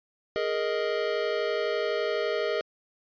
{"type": "chord", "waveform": "square", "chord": "Ab suspended second", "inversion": "none", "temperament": "just", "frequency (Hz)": [415.3, 467.2, 623], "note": ["Ab4", "Bb4", "Eb5"], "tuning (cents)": [0, 4, 2], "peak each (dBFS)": -31, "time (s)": [0.36, 2.61], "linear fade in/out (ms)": 0, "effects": ["resampled to 11025 Hz"]}